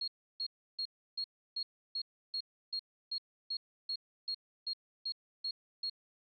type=tone bursts; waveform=sine; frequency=4277 Hz; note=C8; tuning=37 cents sharp; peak=-34 dBFS; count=16; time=0.01-5.898 s; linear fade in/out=5 ms; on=68 ms; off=320 ms; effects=none

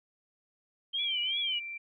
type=tone with vibrato; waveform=sine; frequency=3136 Hz; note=G7; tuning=in tune; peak=-29 dBFS; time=0.93-1.6 s; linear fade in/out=20 ms; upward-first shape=triangle; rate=2.7 Hz; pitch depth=150 cents each way
type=tone; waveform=sine; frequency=2352 Hz; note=D7; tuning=2 cents sharp; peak=-37 dBFS; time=0.98-1.78 s; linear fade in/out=10 ms
effects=none

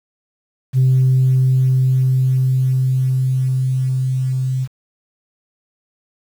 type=tone with level ramp; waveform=sine; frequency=130 Hz; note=C3; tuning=11 cents flat; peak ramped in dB=-8 to -16 dBFS; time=0.73-4.68 s; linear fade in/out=50 ms; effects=tanh soft clip ceiling -7 dBFS + 7-bit

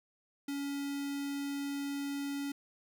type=tone with notch filter; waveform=square; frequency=281.5 Hz; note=C#4; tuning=27 cents sharp; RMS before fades=-37 dBFS; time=0.48-2.52 s; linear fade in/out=5 ms; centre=980 Hz; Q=1.4; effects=none

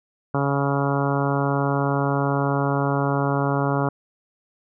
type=harmonic tone; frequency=139.9 Hz; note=C#3; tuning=16 cents sharp; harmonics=1 / 2 / 3 / 4 / 5 / 6 / 7 / 8 / 9 / 10; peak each=-23 / -26 / -28 / -29 / -30 / -31 / -31 / -32 / -33 / -33 dBFS; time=0.34-3.89 s; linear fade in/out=5 ms; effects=none

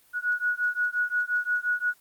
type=beating tone pair; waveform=sine; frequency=1458 / 1463.7 Hz; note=F#6 / F#6; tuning=-26 / -19 cents; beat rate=5.7 Hz; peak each=-27 dBFS; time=0.13-1.94 s; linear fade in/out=50 ms; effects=white hiss -60 dBFS RMS until 2 s + Opus 24 kbps

